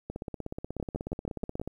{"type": "two click trains", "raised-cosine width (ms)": 2, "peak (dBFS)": [-19, -22], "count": [6, 27], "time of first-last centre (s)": [[0.8, 1.597], [0.1, 1.676]], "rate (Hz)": [6.27, 16.5], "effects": ["10-bit"]}